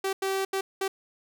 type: tone bursts at uneven times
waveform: sawtooth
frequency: 386.4 Hz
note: G4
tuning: 25 cents flat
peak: -22 dBFS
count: 4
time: 0.04-0.13 / 0.22-0.45 / 0.53-0.61 / 0.81-0.88 s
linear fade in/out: 5 ms
effects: none